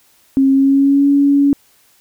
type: tone with pitch glide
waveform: sine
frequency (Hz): 270 to 282.1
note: C#4 to C#4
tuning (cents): -45 to +30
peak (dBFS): -8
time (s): 0.37-1.53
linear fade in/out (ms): 0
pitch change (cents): +75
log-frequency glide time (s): 0.52-1.08
effects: white hiss -53 dBFS RMS until 2 s